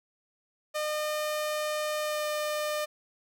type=tone with pitch glide; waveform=sawtooth; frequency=607 to 603.2 Hz; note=D#5 to D5; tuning=-43 to +46 cents; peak=-25 dBFS; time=0.74-2.86 s; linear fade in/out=20 ms; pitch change=-11 cents; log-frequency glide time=2.01-2.26 s; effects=none